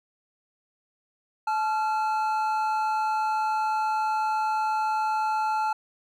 triangle tone pair together, 866 / 1374.7 Hz, A5 / F6, -28 / -28 cents, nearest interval minor sixth, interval 800 cents, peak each -22 / -29 dBFS, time 1.47-5.73 s, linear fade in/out 5 ms, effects none

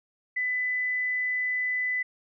sine tone, 2000 Hz, B6, 21 cents sharp, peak -25 dBFS, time 0.36-2.03 s, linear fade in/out 10 ms, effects none

